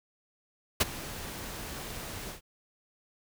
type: noise with ADSR envelope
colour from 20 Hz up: pink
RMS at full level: -20 dBFS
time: 0.8-2.41 s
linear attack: 12 ms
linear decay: 24 ms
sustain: -20 dB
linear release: 110 ms
effects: none